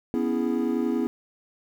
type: chord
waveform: triangle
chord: C# minor seventh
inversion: third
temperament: equal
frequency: 246.9 / 277.2 / 329.6 / 415.3 Hz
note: B3 / C#4 / E4 / G#4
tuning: 0 / 0 / 0 / 0 cents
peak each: -24 / -28 / -26 / -29 dBFS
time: 0.14-1.07 s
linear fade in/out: 0 ms
effects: 9-bit